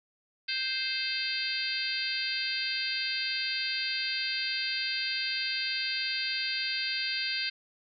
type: harmonic tone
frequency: 523.3 Hz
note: C5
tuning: in tune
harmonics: 3 / 4 / 5 / 6 / 7 / 8 / 9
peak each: -38 / -38 / -36 / -40 / -39 / -37 / -34 dBFS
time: 0.48-7.5 s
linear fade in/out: 10 ms
effects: none